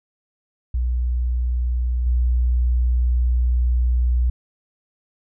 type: tone with level steps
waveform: sine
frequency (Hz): 61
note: B1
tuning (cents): -21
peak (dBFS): -18 / -15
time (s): 0.74-4.3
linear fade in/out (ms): 5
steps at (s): 2.06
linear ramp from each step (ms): 5
effects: none